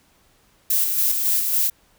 violet noise with tremolo, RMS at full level -19 dBFS, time 0.7-1.7 s, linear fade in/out 5 ms, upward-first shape square, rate 3.6 Hz, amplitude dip 35%, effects pink hiss -59 dBFS RMS until 1.98 s

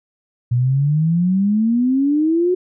sine exponential sweep, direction up, 118.7 to 370 Hz, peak -13 dBFS, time 0.51-2.55 s, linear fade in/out 10 ms, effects none

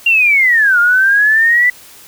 sine linear two-way sweep, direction down then up, 2797 to 1396.9 to 1992 Hz, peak -7 dBFS, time 0.06-1.7 s, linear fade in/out 5 ms, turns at 0.79 s, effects white hiss -39 dBFS RMS until 2.07 s

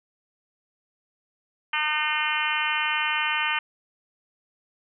harmonic tone, 304.1 Hz, D#4, 40 cents flat, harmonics 3 / 4 / 5 / 6 / 7 / 8 / 9 / 10, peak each -31 / -31 / -31 / -31 / -31 / -31 / -31 / -31 dBFS, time 1.73-3.59 s, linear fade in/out 5 ms, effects none

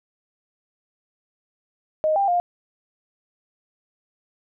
sine tone with pitch steps, 622 / 794 / 705 Hz, D#5 / G5 / F5, -1 / +22 / +16 cents, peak -17 dBFS, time 2.04-2.4 s, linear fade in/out 0 ms, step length 120 ms, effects none

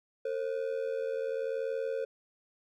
triangle ring-modulated tone, 493.9 Hz, B4, in tune, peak -26 dBFS, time 0.25-2.05 s, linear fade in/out 5 ms, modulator 40.4 Hz, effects none

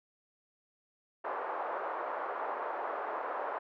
white band-pass noise, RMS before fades -37 dBFS, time 1.24-3.59 s, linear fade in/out 10 ms, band 450 to 1200 Hz, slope 24 dB/octave, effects none

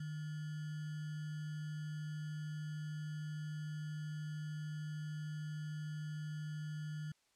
sine tone with sample-and-hold, 152.2 Hz, D#3, 38 cents flat, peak -40 dBFS, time 0-7.12 s, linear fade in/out 5 ms, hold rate 1575 Hz, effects white hiss -75 dBFS RMS until 7.35 s + low-pass 8000 Hz 12 dB/octave

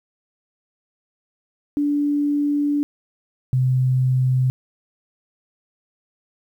sine tone pair in turn, 290.4 / 128.61 Hz, D4 / C3, -19 / -29 cents, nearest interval octave + major second, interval 1410 cents, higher first, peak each -17 / -15 dBFS, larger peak second, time 1.77-2.83 / 3.53-4.5 s, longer first, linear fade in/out 0 ms, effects 9-bit

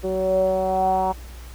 10% pulse tone with low-pass filter sweep, 188 Hz, F#3, 28 cents sharp, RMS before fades -21 dBFS, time 0.03-1.13 s, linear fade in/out 20 ms, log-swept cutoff 460 to 880 Hz, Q 7, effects added 60 Hz sine -36 dBFS peak until 1.54 s + pink hiss -46 dBFS RMS until 1.54 s

